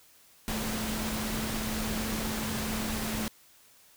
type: tone in noise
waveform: sine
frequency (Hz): 217.9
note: A3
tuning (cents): -17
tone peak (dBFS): -34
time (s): 0.48-3.28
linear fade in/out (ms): 0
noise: pink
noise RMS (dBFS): -34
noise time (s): 0.48-3.28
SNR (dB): -3
effects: white hiss -59 dBFS RMS until 3.96 s